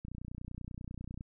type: click train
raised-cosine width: 5 ms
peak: -30 dBFS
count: 36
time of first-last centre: 0.05-1.209 s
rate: 30.2 Hz
effects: none